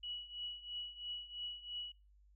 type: tone with tremolo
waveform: sine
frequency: 2931 Hz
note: F#7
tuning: 17 cents flat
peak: -39 dBFS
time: 0.03-1.92 s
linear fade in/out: 5 ms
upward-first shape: triangle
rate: 3 Hz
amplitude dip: 85%
effects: noise-tail reverb RT60 0.3 s tail -24 dB re dry + added 50 Hz sine -63 dBFS peak until 2.35 s